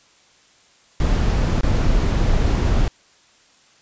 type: noise with dropouts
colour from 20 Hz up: brown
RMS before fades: -17 dBFS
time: 1-2.88 s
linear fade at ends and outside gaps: 1 ms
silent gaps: 1.61-1.632 s
effects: white hiss -54 dBFS RMS until 3.81 s + resampled to 16000 Hz